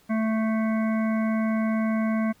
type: harmonic tone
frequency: 220.6 Hz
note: A3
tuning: 5 cents sharp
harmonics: 1 / 3 / 5 / 7 / 9 / 10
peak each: -22 / -32 / -36 / -39 / -41 / -42 dBFS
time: 0.09-2.33 s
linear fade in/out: 20 ms
effects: pink hiss -60 dBFS RMS until 2.4 s